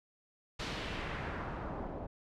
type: noise with low-pass filter sweep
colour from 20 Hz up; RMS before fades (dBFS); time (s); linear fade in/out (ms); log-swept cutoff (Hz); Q
pink; -40; 0.59-2.07; 10; 4600 to 600; 1.3
effects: none